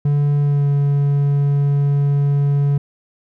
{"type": "tone with pitch glide", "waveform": "triangle", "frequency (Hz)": [144.5, 142.18], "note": ["D3", "C#3"], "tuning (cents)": [-28, 44], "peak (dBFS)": -11, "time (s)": [0.05, 2.78], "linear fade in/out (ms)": 5, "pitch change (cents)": -28, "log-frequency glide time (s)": [0.4, 0.67], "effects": []}